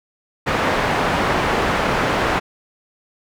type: low-pass noise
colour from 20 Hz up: white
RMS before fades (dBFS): -19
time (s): 0.46-2.4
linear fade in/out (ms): 20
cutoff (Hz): 1400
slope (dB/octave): 12
effects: none